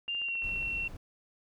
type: click train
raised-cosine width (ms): 0.5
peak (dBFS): -37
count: 9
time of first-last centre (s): 0.08-0.628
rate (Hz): 14.6
type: tone with pitch glide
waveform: sine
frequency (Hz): 2794 to 2721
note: F7 to F7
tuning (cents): 0 to -46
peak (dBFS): -31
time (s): 0.08-0.88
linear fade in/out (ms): 5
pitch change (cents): -46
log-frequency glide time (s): 0.21-0.37
type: noise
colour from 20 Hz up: brown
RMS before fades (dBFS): -43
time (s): 0.43-0.97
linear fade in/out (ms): 5
effects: none